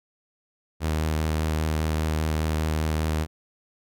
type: tone with vibrato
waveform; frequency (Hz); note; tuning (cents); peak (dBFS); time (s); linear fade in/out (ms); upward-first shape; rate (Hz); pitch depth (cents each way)
sawtooth; 78.2; D#2; +9; -19; 0.8-3.27; 50; sine; 5; 14
effects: none